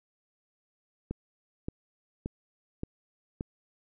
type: click train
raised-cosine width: 3 ms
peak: -20 dBFS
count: 5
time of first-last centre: 1.11-3.409 s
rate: 1.74 Hz
effects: none